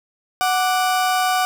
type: tone pair together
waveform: 35% pulse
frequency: 740 / 1174.7 Hz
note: F#5 / D6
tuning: 0 / 0 cents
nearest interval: minor sixth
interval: 800 cents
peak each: -16 / -21 dBFS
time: 0.41-1.45 s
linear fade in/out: 0 ms
effects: none